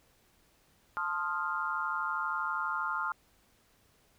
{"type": "chord", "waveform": "sine", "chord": "F dominant seventh", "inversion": "first", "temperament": "equal", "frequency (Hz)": [880, 1046.5, 1244.5, 1396.9], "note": ["A5", "C6", "Eb6", "F6"], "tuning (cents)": [0, 0, 0, 0], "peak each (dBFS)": [-39, -37, -36, -34], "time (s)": [0.97, 3.12], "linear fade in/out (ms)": 0, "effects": ["pink hiss -67 dBFS RMS until 4.18 s"]}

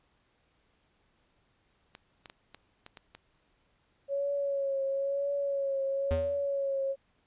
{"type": "clicks", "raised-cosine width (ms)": 0.2, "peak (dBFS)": -28, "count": 7, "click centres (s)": [1.951, 2.258, 2.299, 2.546, 2.864, 2.972, 3.15]}
{"type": "tone with vibrato", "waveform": "sine", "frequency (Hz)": 554.4, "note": "C#5", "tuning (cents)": 0, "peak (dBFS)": -28, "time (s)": [4.08, 6.96], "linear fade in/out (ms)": 50, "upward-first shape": "triangle", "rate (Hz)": 1, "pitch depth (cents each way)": 41}
{"type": "tone with exponential decay", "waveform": "square", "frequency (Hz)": 82.41, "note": "E2", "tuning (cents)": 0, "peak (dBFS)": -26, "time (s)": [6.11, 6.46], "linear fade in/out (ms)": 0, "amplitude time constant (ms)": 74}
{"effects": ["pink hiss -71 dBFS RMS until 7.26 s", "resampled to 8000 Hz"]}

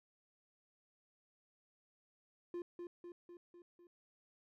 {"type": "tone with echo", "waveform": "triangle", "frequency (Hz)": 349.2, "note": "F4", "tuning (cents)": 0, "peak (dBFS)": -38, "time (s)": [2.54, 2.62], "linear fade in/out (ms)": 2, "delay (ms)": 250, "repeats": 5, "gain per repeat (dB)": -4, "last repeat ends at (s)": 3.87, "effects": []}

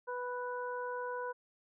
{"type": "harmonic tone", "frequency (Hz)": 493.9, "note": "B4", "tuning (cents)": 0, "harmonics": [1, 2, 3], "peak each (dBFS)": [-39, -40, -44], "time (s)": [0.07, 1.33], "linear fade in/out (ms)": 20, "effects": []}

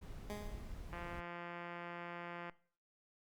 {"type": "noise", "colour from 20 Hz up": "brown", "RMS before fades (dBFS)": -48, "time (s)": [0.01, 1.21], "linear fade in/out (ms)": 20}
{"type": "tone with exponential decay", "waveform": "15% pulse", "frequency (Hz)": 207.7, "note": "G#3", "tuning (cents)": 0, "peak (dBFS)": -35, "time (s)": [0.3, 0.99], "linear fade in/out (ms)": 0, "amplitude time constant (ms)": 150}
{"type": "click train", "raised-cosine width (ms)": 0.5, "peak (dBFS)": -32, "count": 272, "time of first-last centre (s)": [0.93, 2.496], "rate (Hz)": 173}
{"effects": ["noise-tail reverb RT60 0.5 s tail -21 dB re dry", "Opus 48 kbps"]}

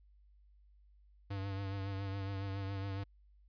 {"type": "tone with vibrato", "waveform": "square", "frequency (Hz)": 98, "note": "G2", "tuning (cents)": 0, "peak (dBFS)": -38, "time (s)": [1.3, 3.04], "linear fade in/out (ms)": 10, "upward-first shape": "triangle", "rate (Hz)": 7.2, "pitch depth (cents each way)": 43, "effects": ["added 50 Hz sine -61 dBFS peak until 3.48 s", "resampled to 11025 Hz"]}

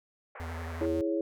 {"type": "band-pass noise", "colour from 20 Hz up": "pink", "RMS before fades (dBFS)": -45, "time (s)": [0.35, 0.86], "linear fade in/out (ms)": 5, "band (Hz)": [470, 2200], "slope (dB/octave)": 48}
{"type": "tone with vibrato", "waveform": "square", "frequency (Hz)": 82.41, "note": "E2", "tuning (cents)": 0, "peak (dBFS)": -37, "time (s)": [0.4, 1.01], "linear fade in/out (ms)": 0, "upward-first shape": "square", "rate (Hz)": 11, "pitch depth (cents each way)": 33}
{"type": "chord", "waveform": "sine", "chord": "C# minor", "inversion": "first", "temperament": "equal", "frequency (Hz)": [329.6, 415.3, 554.4], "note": ["E4", "G#4", "C#5"], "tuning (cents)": [0, 0, 0], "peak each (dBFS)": [-29, -34, -33], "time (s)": [0.81, 1.21], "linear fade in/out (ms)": 2}
{"effects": []}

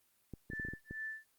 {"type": "clicks", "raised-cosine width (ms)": 3, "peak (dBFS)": -31, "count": 8, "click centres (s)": [0.337, 0.501, 0.534, 0.598, 0.65, 0.686, 0.736, 0.91]}
{"type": "tone with tremolo", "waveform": "sine", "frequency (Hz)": 1760, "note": "A6", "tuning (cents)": 0, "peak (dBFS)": -38, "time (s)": [0.5, 1.29], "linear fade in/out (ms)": 20, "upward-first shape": "sine", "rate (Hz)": 2.3, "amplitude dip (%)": 100}
{"effects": ["white hiss -73 dBFS RMS until 1.38 s", "Opus 24 kbps"]}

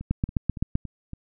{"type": "two click trains", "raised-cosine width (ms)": 5, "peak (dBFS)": [-10, -23], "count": [6, 5], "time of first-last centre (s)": [[0.11, 0.754], [0.01, 1.134]], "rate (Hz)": [7.76, 3.56], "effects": []}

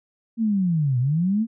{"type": "linear two-way sweep", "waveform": "sine", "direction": "down then up", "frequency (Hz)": [232.9, 119.4, 232.9], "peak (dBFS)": -18, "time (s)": [0.37, 1.47], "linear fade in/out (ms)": 50, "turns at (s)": 0.99, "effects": []}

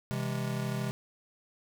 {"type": "chord", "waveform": "square", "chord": "C augmented", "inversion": "none", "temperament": "just", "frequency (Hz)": [130.81, 163.52, 204.4], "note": ["C3", "E3", "G#3"], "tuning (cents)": [0, -14, -27], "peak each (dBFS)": [-34, -39, -37], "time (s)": [0.11, 0.91], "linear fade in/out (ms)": 0, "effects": []}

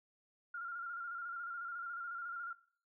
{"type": "tone with vibrato", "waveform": "sine", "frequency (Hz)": 1396.9, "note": "F6", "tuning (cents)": 0, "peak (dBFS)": -40, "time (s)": [0.54, 2.53], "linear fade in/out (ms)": 5, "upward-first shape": "square", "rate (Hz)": 14, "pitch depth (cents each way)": 35, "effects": ["noise-tail reverb RT60 0.5 s tail -19 dB re dry"]}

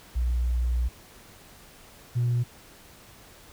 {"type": "tone pair in turn", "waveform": "sine", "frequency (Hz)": [60.4, 120.8], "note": ["B1", "B2"], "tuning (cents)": [-38, -38], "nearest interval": "octave", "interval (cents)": 1200, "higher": "second", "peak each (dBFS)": [-21, -20], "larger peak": "second", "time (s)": [[0.15, 0.89], [2.15, 2.44]], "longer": "first", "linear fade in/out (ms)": 20, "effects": ["tanh soft clip ceiling -19 dBFS", "pink hiss -51 dBFS RMS until 3.52 s"]}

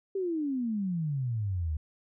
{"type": "exponential sweep", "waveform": "sine", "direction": "down", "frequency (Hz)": [397.9, 73.42], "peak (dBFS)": -28, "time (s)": [0.15, 1.77], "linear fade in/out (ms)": 5, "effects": []}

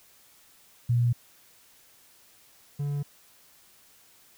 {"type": "tone pair in turn", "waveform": ["sine", "triangle"], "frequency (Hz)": [120, 143.57], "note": ["B2", "D3"], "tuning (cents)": [-49, -39], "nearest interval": "minor third", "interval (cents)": 310, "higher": "second", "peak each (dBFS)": [-20, -25], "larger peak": "first", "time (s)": [[0.89, 1.13], [2.79, 3.03]], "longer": "neither", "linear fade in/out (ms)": 10, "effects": ["white hiss -58 dBFS RMS until 4.37 s"]}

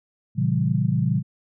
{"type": "chord", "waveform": "sine", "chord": "A# diminished seventh", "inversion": "none", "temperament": "equal with one note detuned", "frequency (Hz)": [116.54, 138.59, 168.37, 196], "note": ["A#2", "C#3", "E3", "G3"], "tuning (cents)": [0, 0, 37, 0], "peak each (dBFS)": [-24, -23, -24, -26], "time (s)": [0.35, 1.23], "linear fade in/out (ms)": 50, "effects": []}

